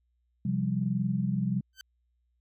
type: chord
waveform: sine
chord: C suspended fourth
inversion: none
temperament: equal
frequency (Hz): 130.81 / 174.61 / 196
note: C3 / F3 / G3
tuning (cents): 0 / 0 / 0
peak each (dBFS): -31 / -31 / -29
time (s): 0.45-1.61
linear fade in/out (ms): 5
type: tone with exponential growth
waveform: 15% pulse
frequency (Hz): 1542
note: G6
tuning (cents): -29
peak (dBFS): -32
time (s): 1.73-1.81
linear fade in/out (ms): 1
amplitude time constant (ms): 16
effects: added 60 Hz sine -70 dBFS peak until 2.4 s + AAC 64 kbps